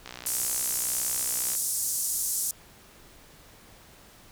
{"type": "click train", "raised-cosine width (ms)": 0.2, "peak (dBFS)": -21, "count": 93, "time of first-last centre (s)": [0.06, 1.551], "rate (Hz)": 61.7}
{"type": "band-pass noise", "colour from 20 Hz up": "white", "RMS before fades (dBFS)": -29, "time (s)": [0.26, 2.51], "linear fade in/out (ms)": 2, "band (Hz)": [6300, 12000], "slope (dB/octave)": 24}
{"effects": ["pink hiss -53 dBFS RMS until 4.31 s"]}